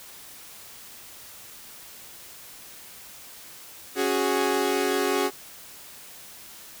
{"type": "chord", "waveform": "sawtooth", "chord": "C# suspended fourth", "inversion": "none", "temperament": "equal", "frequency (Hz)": [277.2, 370, 415.3], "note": ["C#4", "F#4", "G#4"], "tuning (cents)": [0, 0, 0], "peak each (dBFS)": [-25, -22, -22], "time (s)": [3.95, 5.31], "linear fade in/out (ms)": 50, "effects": ["white hiss -45 dBFS RMS until 6.8 s"]}